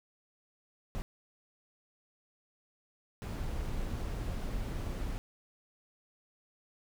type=noise bursts at uneven times; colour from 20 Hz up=brown; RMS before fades=-36 dBFS; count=2; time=0.95-1.02 / 3.22-5.18 s; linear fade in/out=0 ms; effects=none